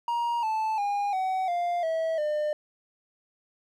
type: tone with pitch steps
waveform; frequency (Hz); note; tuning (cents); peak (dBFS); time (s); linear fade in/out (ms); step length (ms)
triangle; 944 / 875.7 / 812.4 / 753.6 / 699.1 / 648.5 / 601.6; A#5 / A5 / G#5 / F#5 / F5 / E5 / D5; +22 / -8 / -38 / +32 / +2 / -28 / +42; -23; 0.08-2.53; 2; 350
effects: none